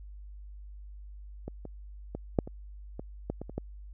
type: clicks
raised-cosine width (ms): 2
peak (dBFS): -24 / -27 / -22 / -10 / -27 / -24 / -18 / -24 / -28 / -19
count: 10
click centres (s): 1.48 / 1.653 / 2.15 / 2.388 / 2.475 / 2.995 / 3.3 / 3.416 / 3.496 / 3.58
effects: added 50 Hz sine -43 dBFS peak until 3.93 s